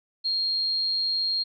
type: tone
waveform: sine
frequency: 4233 Hz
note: C8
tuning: 19 cents sharp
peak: -23 dBFS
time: 0.24-1.44 s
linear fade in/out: 20 ms
effects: none